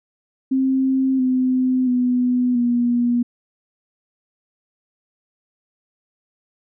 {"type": "tone with pitch steps", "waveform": "sine", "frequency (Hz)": [264.4, 256.3, 248.4, 240.8], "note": ["C4", "C4", "B3", "B3"], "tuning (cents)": [18, -36, 10, -44], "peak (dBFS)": -15, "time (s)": [0.51, 3.23], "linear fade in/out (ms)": 10, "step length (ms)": 680, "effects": []}